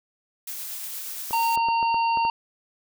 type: noise with tremolo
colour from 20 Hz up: blue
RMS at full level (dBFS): -33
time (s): 0.47-1.56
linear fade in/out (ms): 5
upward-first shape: triangle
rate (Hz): 8.5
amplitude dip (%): 25
type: clicks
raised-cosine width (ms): 1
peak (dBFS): -21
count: 7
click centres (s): 1.309 / 1.575 / 1.686 / 1.828 / 1.944 / 2.173 / 2.251
type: harmonic tone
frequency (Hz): 920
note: A#5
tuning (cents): -23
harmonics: 1 / 3 / 5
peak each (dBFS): -20 / -31 / -37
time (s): 1.33-2.3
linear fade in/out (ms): 2
effects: none